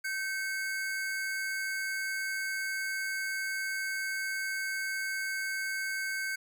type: tone pair together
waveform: square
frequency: 1548.6 / 2190 Hz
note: G6 / C#7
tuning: -22 / -22 cents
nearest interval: tritone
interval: 600 cents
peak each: -34 / -38 dBFS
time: 0.04-6.36 s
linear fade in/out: 10 ms
effects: none